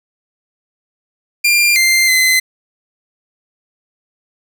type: tone with pitch steps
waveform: sawtooth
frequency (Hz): 2392 / 2091 / 2046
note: D7 / C7 / C7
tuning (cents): +31 / -2 / -39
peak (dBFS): -6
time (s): 1.44-2.4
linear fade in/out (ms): 10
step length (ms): 320
effects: none